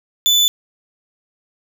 35% pulse tone, 3494 Hz, A7, 13 cents flat, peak -9 dBFS, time 0.26-0.48 s, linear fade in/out 0 ms, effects none

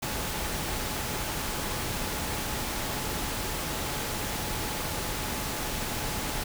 sine tone in noise, 853 Hz, G#5, 46 cents sharp, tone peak -43 dBFS, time 0.02-6.44 s, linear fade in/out 10 ms, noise pink, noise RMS -32 dBFS, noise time 0.02-6.44 s, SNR -14 dB, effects none

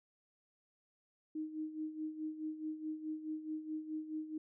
sine tone with tremolo, 311.1 Hz, D#4, in tune, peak -36 dBFS, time 1.35-4.38 s, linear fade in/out 5 ms, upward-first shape sine, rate 4.7 Hz, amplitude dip 70%, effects none

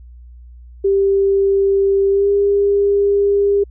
sine tone with pitch glide, 393.4 to 402.4 Hz, G4 to G4, +6 to +45 cents, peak -11 dBFS, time 0.84-3.64 s, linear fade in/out 10 ms, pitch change +39 cents, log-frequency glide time 2.1-2.29 s, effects added 60 Hz sine -36 dBFS peak until 3.7 s

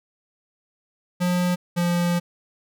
square tone pair in turn, 178.5 / 174.12 Hz, F3 / F3, +38 / -5 cents, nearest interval unison, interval 43 cents, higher first, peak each -20 dBFS, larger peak neither, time 1.2-1.56 / 1.76-2.2 s, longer second, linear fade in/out 20 ms, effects none

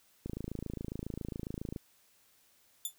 click train, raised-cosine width 3 ms, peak -25 dBFS, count 42, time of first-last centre 0.26-1.762 s, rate 27.3 Hz
5% pulse tone with exponential decay, 3520 Hz, A7, in tune, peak -22 dBFS, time 2.85-2.94 s, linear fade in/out 2 ms, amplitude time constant 19 ms
effects white hiss -67 dBFS RMS until 2.98 s

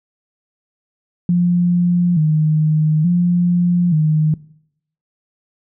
sine tone with vibrato, 164.81 Hz, E3, in tune, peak -11 dBFS, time 1.29-4.34 s, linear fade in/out 2 ms, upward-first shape square, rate 0.57 Hz, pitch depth 110 cents each way, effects noise-tail reverb RT60 0.7 s tail -21 dB re dry

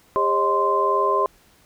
sine tone cluster, 402.4 / 542 / 625 / 1040 Hz, G4 / C#5 / D#5 / C6, +45 / -39 / +8 / -11 cents, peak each -23 / -26 / -26 / -19 dBFS, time 0.16-1.26 s, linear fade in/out 0 ms, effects pink hiss -56 dBFS RMS until 1.65 s

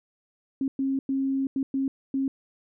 sine tone bursts at uneven times, 270 Hz, C#4, 45 cents flat, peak -23 dBFS, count 6, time 0.61-0.68 / 0.79-0.99 / 1.09-1.47 / 1.56-1.63 / 1.74-1.88 / 2.14-2.28 s, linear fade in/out 2 ms, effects none

